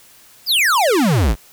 square exponential sweep, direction down, 5230 to 42.89 Hz, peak -13 dBFS, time 0.46-1.36 s, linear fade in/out 50 ms, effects white hiss -47 dBFS RMS until 1.52 s

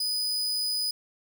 40% pulse tone, 4978 Hz, D#8, in tune, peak -25 dBFS, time 0-0.91 s, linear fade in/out 5 ms, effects 10-bit

